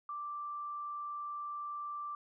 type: tone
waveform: sine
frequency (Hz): 1174.7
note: D6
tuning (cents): 0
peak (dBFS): -38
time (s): 0.09-2.15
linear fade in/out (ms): 2
effects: none